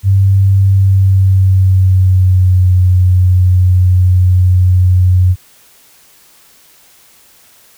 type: tone with pitch glide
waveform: sine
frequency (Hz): 97.3 to 91.31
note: G2 to F#2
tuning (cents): -12 to -22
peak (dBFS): -5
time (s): 0.03-5.36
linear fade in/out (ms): 50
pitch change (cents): -110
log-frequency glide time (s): 0.66-2.75
effects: white hiss -45 dBFS RMS until 7.77 s